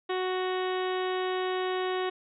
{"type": "harmonic tone with a mistuned harmonic", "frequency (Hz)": 370, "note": "F#4", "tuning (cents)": 0, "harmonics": [1, 2, 3, 4, 5, 6, 7, 8, 9, 10], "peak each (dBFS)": [-29, -35, -37, -43, -40, -46, -48, -44, -46, -45], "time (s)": [0.09, 2.1], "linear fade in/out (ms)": 10, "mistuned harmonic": 10, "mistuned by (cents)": 18, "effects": []}